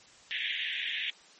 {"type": "band-pass noise", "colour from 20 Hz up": "white", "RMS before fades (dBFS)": -34, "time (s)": [0.31, 1.1], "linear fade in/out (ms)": 0, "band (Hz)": [1700, 3600], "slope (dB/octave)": 96, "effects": ["white hiss -56 dBFS RMS until 1.39 s", "MP3 32 kbps"]}